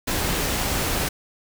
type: noise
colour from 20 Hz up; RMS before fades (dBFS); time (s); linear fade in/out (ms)
pink; -24; 0.07-1.09; 10
effects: none